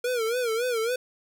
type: tone with vibrato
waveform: square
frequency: 472.1 Hz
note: A#4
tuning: 22 cents sharp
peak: -25 dBFS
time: 0.04-0.96 s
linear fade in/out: 5 ms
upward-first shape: sine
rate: 3.6 Hz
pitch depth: 120 cents each way
effects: none